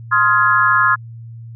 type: chord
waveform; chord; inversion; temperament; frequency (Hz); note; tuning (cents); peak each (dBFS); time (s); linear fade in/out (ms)
sine; F minor seventh; second; just; 1047.7 / 1257.2 / 1396.9 / 1676.3; C6 / Eb6 / F6 / Ab6; +2 / +18 / 0 / +16; -16; 0.11-0.96; 20
effects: added 115 Hz sine -31 dBFS peak until 1.55 s